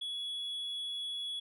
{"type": "tone", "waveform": "sine", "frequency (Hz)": 3376, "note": "G#7", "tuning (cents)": 28, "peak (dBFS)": -33, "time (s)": [0.01, 1.4], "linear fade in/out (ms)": 10, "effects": ["tanh soft clip ceiling -35 dBFS"]}